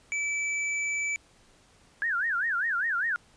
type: tone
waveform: square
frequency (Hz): 2309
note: D7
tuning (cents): -30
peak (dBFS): -28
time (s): 0.12-1.16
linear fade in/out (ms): 0
type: tone with vibrato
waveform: sine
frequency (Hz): 1606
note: G6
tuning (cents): +41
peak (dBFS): -25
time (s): 2.02-3.16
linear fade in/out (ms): 0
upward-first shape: sine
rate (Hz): 5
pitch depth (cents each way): 270
effects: pink hiss -60 dBFS RMS until 3.36 s + resampled to 22050 Hz